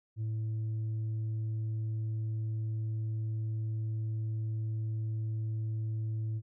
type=tone with tanh clipping; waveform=sine; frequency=110 Hz; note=A2; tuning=in tune; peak=-32 dBFS; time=0.16-6.42 s; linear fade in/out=50 ms; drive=2 dB; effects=none